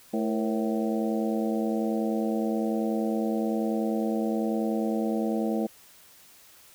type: harmonic tone with a mistuned harmonic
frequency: 110 Hz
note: A2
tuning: in tune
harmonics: 2 / 3 / 4 / 5 / 6 / 7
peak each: -27 / -31 / -33 / -35 / -37 / -38 dBFS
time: 0.13-5.67 s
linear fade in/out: 10 ms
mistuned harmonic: 4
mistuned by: +110 cents
effects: white hiss -54 dBFS RMS until 6.74 s